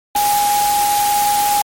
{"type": "tone in noise", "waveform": "sine", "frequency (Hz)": 823, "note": "G#5", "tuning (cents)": -16, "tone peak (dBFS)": -13, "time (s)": [0.15, 1.62], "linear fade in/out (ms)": 5, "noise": "white", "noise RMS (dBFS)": -21, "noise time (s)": [0.15, 1.62], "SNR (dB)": 5, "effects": ["MP3 64 kbps"]}